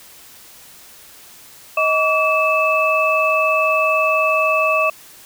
sine tone cluster, 630 / 1146 / 2621 Hz, D#5 / D6 / E7, +21 / -43 / -11 cents, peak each -18 / -18 / -18 dBFS, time 1.77-4.9 s, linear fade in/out 5 ms, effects white hiss -43 dBFS RMS until 5.25 s

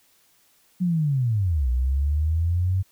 sine linear two-way sweep, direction down then up, 185.3 to 60.1 to 96 Hz, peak -19 dBFS, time 0.8-2.83 s, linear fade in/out 20 ms, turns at 1.69 s, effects white hiss -61 dBFS RMS until 2.91 s

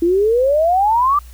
sine exponential sweep, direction up, 329.6 to 1200 Hz, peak -11 dBFS, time 0.02-1.19 s, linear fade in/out 5 ms, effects added 60 Hz sine -35 dBFS peak until 1.33 s + white hiss -48 dBFS RMS until 1.33 s

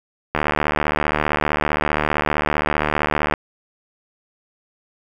click train, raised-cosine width 0.5 ms, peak -3 dBFS, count 226, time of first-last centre 0.35-3.338 s, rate 75.3 Hz, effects 7-bit

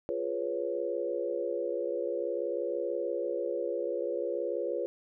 sine chord, C# dominant seventh, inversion first, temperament equal, 349.2 / 415.3 / 493.9 / 554.4 Hz, E#4 / G#4 / B4 / C#5, 0 / 0 / 0 / 0 cents, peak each -36 / -37 / -34 / -35 dBFS, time 0.09-4.86 s, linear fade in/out 0 ms, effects none

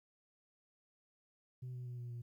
sine tone with pitch steps, 126.5 / 124.69 / 122.9 / 121.14 / 119.4 Hz, B2 / B2 / B2 / B2 / A#2, +42 / +17 / -8 / -33 / +42 cents, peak -40 dBFS, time 1.62-2.22 s, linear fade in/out 10 ms, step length 120 ms, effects tanh soft clip ceiling -41 dBFS + 13-bit

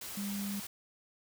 sine tone in noise, 200.9 Hz, G3, 43 cents sharp, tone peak -35 dBFS, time 0.17-0.6 s, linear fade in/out 5 ms, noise white, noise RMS -43 dBFS, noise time 0.01-0.67 s, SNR +5 dB, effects none

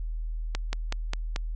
slowing click train, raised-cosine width 0.2 ms, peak -13 dBFS, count 5, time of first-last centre 0.55-1.361 s, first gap 180 ms, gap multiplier 1.08, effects added 40 Hz sine -29 dBFS peak until 1.55 s + resampled to 22050 Hz

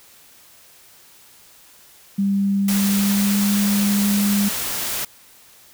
sine tone with pitch glide, 198.1 to 202.7 Hz, G3 to G#3, +18 to -42 cents, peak -16 dBFS, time 2.18-4.49 s, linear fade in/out 10 ms, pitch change +40 cents, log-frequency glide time 2.68-3.5 s
white noise, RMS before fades -25 dBFS, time 2.68-5.05 s, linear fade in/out 5 ms
effects white hiss -49 dBFS RMS until 5.73 s

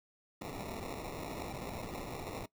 blue noise with sample-and-hold, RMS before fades -42 dBFS, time 0.41-2.46 s, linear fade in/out 5 ms, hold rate 1575 Hz, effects noise-tail reverb RT60 0.1 s tail -20 dB re dry

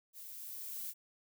violet noise with level ramp, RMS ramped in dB -50 to -41 dBFS, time 0.13-0.94 s, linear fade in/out 50 ms, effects none

